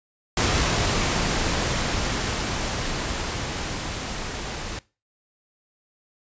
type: noise with level ramp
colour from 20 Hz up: pink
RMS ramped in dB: -21 to -32 dBFS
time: 0.37-4.79 s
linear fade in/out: 2 ms
effects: noise-tail reverb RT60 0.3 s tail -21 dB re dry + resampled to 16000 Hz